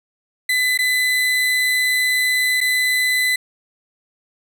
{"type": "tone with dropouts", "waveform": "35% pulse", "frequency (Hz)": 2008, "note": "B6", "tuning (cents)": 28, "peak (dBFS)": -14, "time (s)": [0.49, 3.36], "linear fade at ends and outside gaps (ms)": 5, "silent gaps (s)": [[0.776, 0.788], [2.606, 2.611]], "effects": []}